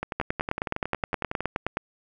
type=two click trains; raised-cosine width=0.5 ms; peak=-10 / -14 dBFS; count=16 / 16; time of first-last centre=0.2-1.771 / 0.03-1.406 s; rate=9.55 / 10.9 Hz; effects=none